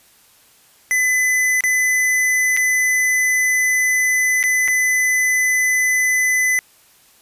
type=tone with dropouts; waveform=square; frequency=2011 Hz; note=B6; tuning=31 cents sharp; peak=-15 dBFS; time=0.91-6.59 s; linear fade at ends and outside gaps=0 ms; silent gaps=1.607-1.638 / 2.566-2.572 / 4.429-4.438 / 4.678-4.683 s; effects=white hiss -52 dBFS RMS until 7.21 s + resampled to 32000 Hz